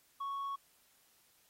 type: tone with tanh clipping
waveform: sine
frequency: 1108.7 Hz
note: C#6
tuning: in tune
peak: -37 dBFS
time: 0.2-0.56 s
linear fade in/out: 10 ms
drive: 2 dB
effects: white hiss -69 dBFS RMS until 1.49 s + AAC 48 kbps